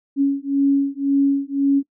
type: beating tone pair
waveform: sine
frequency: 277 / 278.9 Hz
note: C#4 / C#4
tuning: -1 / +11 cents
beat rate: 1.9 Hz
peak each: -18 dBFS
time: 0.16-1.83 s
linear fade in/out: 50 ms
effects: noise-tail reverb RT60 0.1 s tail -20 dB re dry